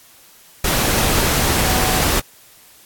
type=tone in noise; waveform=sine; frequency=749 Hz; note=F#5; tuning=21 cents sharp; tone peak=-24 dBFS; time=1.65-2 s; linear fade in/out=5 ms; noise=pink; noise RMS=-17 dBFS; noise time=0.64-2.2 s; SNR=-10 dB; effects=white hiss -47 dBFS RMS until 2.85 s + AAC 64 kbps